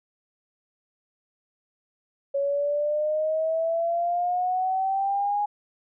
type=exponential sweep; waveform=sine; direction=up; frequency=554.4 to 830.6 Hz; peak=-22 dBFS; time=2.34-5.46 s; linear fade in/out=10 ms; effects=none